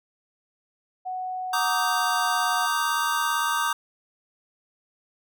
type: tone with pitch glide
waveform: sine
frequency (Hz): 741 to 729.5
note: F#5 to F#5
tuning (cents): +2 to -25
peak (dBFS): -28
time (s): 1.05-2.67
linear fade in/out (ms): 20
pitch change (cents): -27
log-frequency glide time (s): 1.43-2.16
type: chord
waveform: square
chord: Eb major seventh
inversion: second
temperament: just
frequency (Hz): 933.4 / 1166.7 / 1244.5 / 1555.6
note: Bb5 / D6 / Eb6 / G6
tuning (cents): +2 / -12 / 0 / -14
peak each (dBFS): -29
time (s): 1.53-3.73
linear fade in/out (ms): 5
effects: none